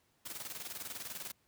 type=noise with tremolo; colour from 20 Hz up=white; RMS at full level=-42 dBFS; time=0.25-1.32 s; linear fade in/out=10 ms; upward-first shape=square; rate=20 Hz; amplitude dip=60%; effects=pink hiss -73 dBFS RMS until 1.47 s + high-pass 60 Hz 12 dB/octave

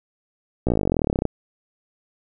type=slowing click train; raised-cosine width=2 ms; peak=-7 dBFS; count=26; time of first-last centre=0.67-1.253 s; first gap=16 ms; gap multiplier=1.03; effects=none

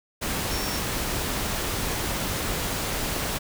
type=tone in noise; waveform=sine; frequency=5470 Hz; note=F8; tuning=37 cents flat; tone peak=-35 dBFS; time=0.5-0.8 s; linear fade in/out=20 ms; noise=pink; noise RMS=-28 dBFS; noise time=0.21-3.39 s; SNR=-10 dB; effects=none

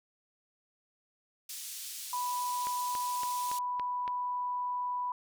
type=band-pass noise; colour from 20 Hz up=white; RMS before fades=-42 dBFS; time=1.49-3.59 s; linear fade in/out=5 ms; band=3700 to 12000 Hz; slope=12 dB/octave
type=tone; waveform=sine; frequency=987.8 Hz; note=B5; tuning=in tune; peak=-31 dBFS; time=2.13-5.12 s; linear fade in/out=2 ms
type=click train; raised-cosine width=0.3 ms; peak=-25 dBFS; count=6; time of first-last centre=2.67-4.078 s; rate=3.55 Hz
effects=none

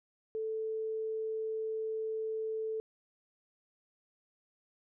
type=tone; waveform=sine; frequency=440 Hz; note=A4; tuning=in tune; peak=-33 dBFS; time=0.35-2.8 s; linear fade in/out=0 ms; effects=none

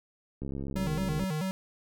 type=click train; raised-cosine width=3 ms; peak=-24 dBFS; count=57; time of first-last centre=0.42-1.239 s; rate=68.4 Hz
type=tone with vibrato; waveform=square; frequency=170.9 Hz; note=F3; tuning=37 cents flat; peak=-30 dBFS; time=0.76-1.51 s; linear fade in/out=0 ms; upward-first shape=square; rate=4.6 Hz; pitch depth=180 cents each way
effects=none

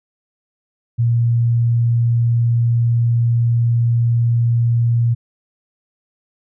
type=tone; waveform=sine; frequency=117.7 Hz; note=A#2; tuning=17 cents sharp; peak=-12 dBFS; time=0.98-5.15 s; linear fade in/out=20 ms; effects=none

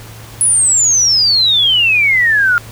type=exponential sweep; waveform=sine; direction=down; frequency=10300 to 1393 Hz; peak=-8 dBFS; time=0.41-2.58 s; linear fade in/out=0 ms; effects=added 111 Hz sine -33 dBFS peak until 2.71 s + pink hiss -36 dBFS RMS until 2.71 s

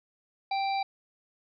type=harmonic tone; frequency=784 Hz; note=G5; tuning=in tune; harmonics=1 / 3 / 5 / 6; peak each=-27 / -37 / -41 / -43 dBFS; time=0.51-0.83 s; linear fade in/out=5 ms; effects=none

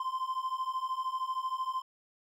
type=beating tone pair; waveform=triangle; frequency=1031 / 1044 Hz; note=C6 / C6; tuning=-26 / -4 cents; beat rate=13 Hz; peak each=-34 / -32 dBFS; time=0-1.82 s; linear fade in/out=5 ms; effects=none

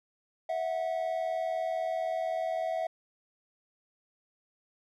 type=tone pair together; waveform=triangle; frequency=654 / 734.1 Hz; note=E5 / F#5; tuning=-14 / -14 cents; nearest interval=major second; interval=200 cents; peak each=-29 / -32 dBFS; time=0.49-2.87 s; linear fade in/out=5 ms; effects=none

